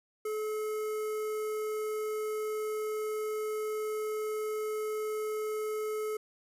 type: tone with notch filter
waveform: square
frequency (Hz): 429.6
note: A4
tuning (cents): -41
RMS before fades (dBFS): -34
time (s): 0.25-6.17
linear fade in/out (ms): 5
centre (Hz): 3700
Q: 0.65
effects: resampled to 32000 Hz + 11-bit